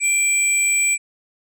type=tone pair together; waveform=sine; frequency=2349 / 7901 Hz; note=D7 / B8; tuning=0 / 0 cents; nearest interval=octave + major sixth; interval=2100 cents; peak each=-16 dBFS; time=0-0.98 s; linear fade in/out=50 ms; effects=tanh soft clip ceiling -12 dBFS